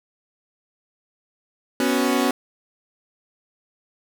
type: chord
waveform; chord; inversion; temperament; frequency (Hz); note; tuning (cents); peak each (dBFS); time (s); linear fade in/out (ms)
sawtooth; B suspended second; none; equal; 246.9 / 277.2 / 370; B3 / C#4 / F#4; 0 / 0 / 0; -18 / -18 / -21; 1.8-2.31; 2
effects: none